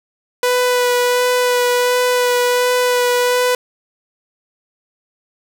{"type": "tone with vibrato", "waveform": "sawtooth", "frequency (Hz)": 493.9, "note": "B4", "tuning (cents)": 0, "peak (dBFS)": -9, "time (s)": [0.43, 3.55], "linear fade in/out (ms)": 2, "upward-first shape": "sine", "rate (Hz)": 1.4, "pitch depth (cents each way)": 13, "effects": []}